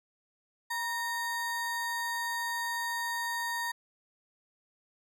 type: ring-modulated tone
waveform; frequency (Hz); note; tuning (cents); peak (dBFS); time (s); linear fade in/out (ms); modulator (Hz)
square; 1396.9; F6; 0; -29; 0.7-3.72; 10; 444
effects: none